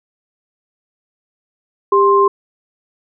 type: tone pair together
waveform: sine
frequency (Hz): 397.7 / 1052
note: G4 / C6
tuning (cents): +25 / +9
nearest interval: octave + perfect fourth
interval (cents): 1684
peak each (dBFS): -11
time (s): 1.92-2.28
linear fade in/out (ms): 5
effects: none